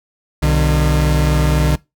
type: tone pair together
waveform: 40% pulse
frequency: 63.82 / 151.8 Hz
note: C2 / D#3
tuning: -43 / -42 cents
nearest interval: octave + minor third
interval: 1501 cents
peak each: -14 dBFS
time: 0.42-1.76 s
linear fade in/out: 10 ms
effects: noise-tail reverb RT60 0.2 s tail -21 dB re dry